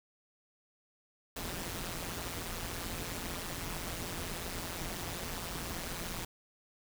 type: noise with amplitude modulation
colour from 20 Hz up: pink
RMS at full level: -36 dBFS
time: 1.36-6.25 s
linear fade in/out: 5 ms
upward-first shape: sine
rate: 173 Hz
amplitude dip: 80%
effects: none